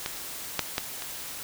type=clicks; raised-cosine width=0.2 ms; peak=-12 / -6 / -8 / -18 dBFS; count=4; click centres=0.061 / 0.593 / 0.781 / 1.022 s; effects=white hiss -38 dBFS RMS until 1.43 s